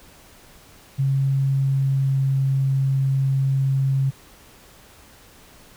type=tone with pitch glide; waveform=sine; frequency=136.1 to 135.16 Hz; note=C#3 to C#3; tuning=-31 to -43 cents; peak=-17 dBFS; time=0.98-4.11 s; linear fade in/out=20 ms; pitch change=-12 cents; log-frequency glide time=1.53-2.36 s; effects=pink hiss -49 dBFS RMS until 5.76 s